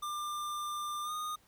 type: tone with pitch glide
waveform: square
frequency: 1194 to 1230.4 Hz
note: D6 to D#6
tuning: +28 to -20 cents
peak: -36 dBFS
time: 0.02-1.36 s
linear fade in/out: 10 ms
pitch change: +52 cents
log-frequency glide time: 1.03-1.12 s
effects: pink hiss -66 dBFS RMS until 1.47 s